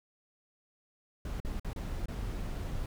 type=noise with dropouts; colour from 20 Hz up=brown; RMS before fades=-36 dBFS; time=1.25-2.86 s; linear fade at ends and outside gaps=2 ms; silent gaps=1.402-1.448 / 1.597-1.646 / 1.732-1.761 / 2.058-2.083 s; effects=none